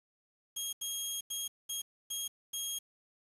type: tone bursts at uneven times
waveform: 15% pulse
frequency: 3265 Hz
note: G#7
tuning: 30 cents flat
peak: -28 dBFS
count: 6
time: 0.56-0.73 / 0.81-1.21 / 1.3-1.48 / 1.69-1.82 / 2.1-2.28 / 2.53-2.79 s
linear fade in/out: 10 ms
effects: resampled to 32000 Hz + 9-bit